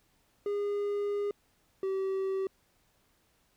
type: tone pair in turn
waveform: triangle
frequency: 408.3 / 384.5 Hz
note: G#4 / G4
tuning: -29 / -33 cents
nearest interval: minor second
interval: 104 cents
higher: first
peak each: -27 dBFS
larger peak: neither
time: 0.46-1.31 / 1.83-2.47 s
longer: first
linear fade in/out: 2 ms
effects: pink hiss -70 dBFS RMS until 3.56 s

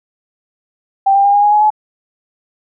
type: tone with pitch steps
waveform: sine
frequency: 784 / 794.9 / 806 / 817.3 / 828.7 / 840.3 / 852 Hz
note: G5 / G5 / G5 / G#5 / G#5 / G#5 / G#5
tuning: 0 / +24 / +48 / -28 / -4 / +20 / +44 cents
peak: -7 dBFS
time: 1.06-1.704 s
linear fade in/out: 10 ms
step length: 92 ms
effects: none

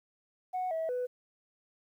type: tone with pitch steps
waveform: sine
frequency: 737 / 647 / 497.1 Hz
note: F#5 / E5 / B4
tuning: -7 / -32 / +11 cents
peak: -29 dBFS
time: 0.53-1.07 s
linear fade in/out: 20 ms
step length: 180 ms
effects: tanh soft clip ceiling -28 dBFS + 11-bit

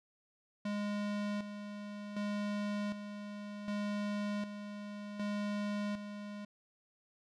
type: tone with tremolo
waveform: square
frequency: 206.1 Hz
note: G#3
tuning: 13 cents flat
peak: -35 dBFS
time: 0.65-6.45 s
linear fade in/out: 5 ms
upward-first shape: square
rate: 0.66 Hz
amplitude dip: 60%
effects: low-pass 5000 Hz 12 dB/octave

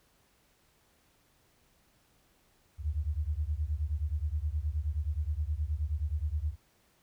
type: beating tone pair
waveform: sine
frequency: 71.4 / 80.9 Hz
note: D2 / E2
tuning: -48 / -32 cents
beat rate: 9.5 Hz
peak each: -32 / -33 dBFS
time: 2.78-6.56 s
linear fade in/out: 50 ms
effects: pink hiss -68 dBFS RMS until 7.02 s

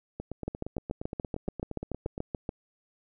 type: two click trains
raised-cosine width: 2 ms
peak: -22 / -18 dBFS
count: 18 / 15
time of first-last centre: 0.2-2.179 / 0.48-2.491 s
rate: 8.59 / 6.96 Hz
effects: none

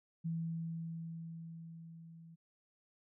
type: tone with level ramp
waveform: sine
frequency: 164.81 Hz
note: E3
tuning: in tune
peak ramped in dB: -34 to -53 dBFS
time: 0.24-2.36 s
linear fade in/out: 20 ms
effects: none

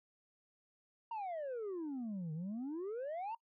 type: exponential two-way sweep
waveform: sine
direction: down then up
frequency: 943 to 151.2 to 943 Hz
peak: -36 dBFS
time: 1.11-3.35 s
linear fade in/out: 5 ms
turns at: 2.33 s
effects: noise-tail reverb RT60 0.1 s tail -24 dB re dry + tanh soft clip ceiling -38 dBFS

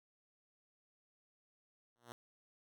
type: tone with exponential growth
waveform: 5% pulse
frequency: 120 Hz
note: B2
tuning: 49 cents flat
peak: -34 dBFS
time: 1.96-2.12 s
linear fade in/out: 0 ms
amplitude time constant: 33 ms
effects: none

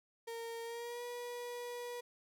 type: tone with pitch glide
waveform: 35% pulse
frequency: 461.2 to 484.1 Hz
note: A#4 to B4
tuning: -19 to -35 cents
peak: -40 dBFS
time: 0.27-2.01 s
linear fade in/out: 10 ms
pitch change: +84 cents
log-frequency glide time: 0.63-1.03 s
effects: none

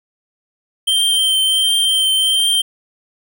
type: tone with vibrato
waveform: square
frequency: 3136 Hz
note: G7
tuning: in tune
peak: -13 dBFS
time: 0.87-2.62 s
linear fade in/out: 10 ms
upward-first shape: triangle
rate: 1.4 Hz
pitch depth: 19 cents each way
effects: none

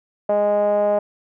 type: tone with low-pass filter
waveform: 5% pulse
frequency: 206.6 Hz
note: G#3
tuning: 9 cents flat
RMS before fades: -18 dBFS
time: 0.29-0.99 s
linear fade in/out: 5 ms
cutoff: 660 Hz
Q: 7.1
effects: none

